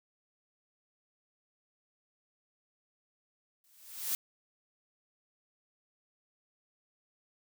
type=noise with exponential growth; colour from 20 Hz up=blue; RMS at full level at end=-30 dBFS; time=3.64-4.15 s; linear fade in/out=1 ms; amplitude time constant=110 ms; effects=none